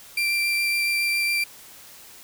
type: tone with vibrato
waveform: 35% pulse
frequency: 2360 Hz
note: D7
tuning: 8 cents sharp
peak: -19 dBFS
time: 0.17-1.44 s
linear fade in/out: 5 ms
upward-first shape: triangle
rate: 7.2 Hz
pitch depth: 11 cents each way
effects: white hiss -46 dBFS RMS until 2.23 s